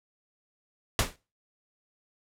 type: noise with exponential decay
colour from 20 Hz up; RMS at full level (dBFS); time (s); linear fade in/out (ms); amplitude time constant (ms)
pink; -20; 0.99-1.16; 1; 35
effects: noise-tail reverb RT60 0.3 s tail -19 dB re dry + low-pass 12000 Hz 12 dB/octave